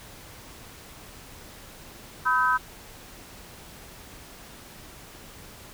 sine tone cluster, 996 / 1277 / 1544 Hz, B5 / D#6 / G6, +14 / +45 / -27 cents, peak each -24 dBFS, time 2.25-2.58 s, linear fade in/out 20 ms, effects pink hiss -46 dBFS RMS until 5.73 s

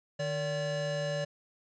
square tone pair together, 152.3 / 576 Hz, D#3 / D5, -37 / -34 cents, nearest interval octave + major seventh, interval 2303 cents, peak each -36 / -33 dBFS, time 0.19-1.25 s, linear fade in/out 10 ms, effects resampled to 16000 Hz

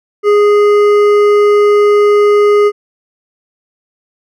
triangle tone with hard clipping, 413.7 Hz, G#4, 7 cents flat, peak -7 dBFS, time 0.23-2.72 s, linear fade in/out 50 ms, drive 13 dB, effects none

